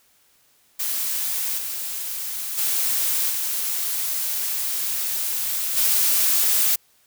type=noise with level steps; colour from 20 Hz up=blue; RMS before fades=-25 / -29 / -22 / -25 / -19 dBFS; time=0.79-6.76 s; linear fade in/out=10 ms; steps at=1.57 / 2.57 / 3.29 / 5.76 s; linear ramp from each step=20 ms; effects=white hiss -60 dBFS RMS until 7.06 s